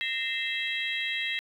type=tone cluster; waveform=sine; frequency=1841 / 2076 / 2646 / 3255 / 3849 Hz; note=A#6 / C7 / E7 / G#7 / B7; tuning=-22 / -14 / +6 / -36 / -45 cents; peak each=-34 / -33 / -34 / -34 / -37 dBFS; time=0.01-1.39 s; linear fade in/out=0 ms; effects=tanh soft clip ceiling -18 dBFS + 10-bit